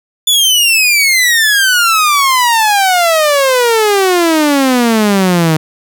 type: exponential sweep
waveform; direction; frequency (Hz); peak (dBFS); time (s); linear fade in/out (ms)
sawtooth; down; 3500 to 154.5; -4; 0.27-5.57; 5
effects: none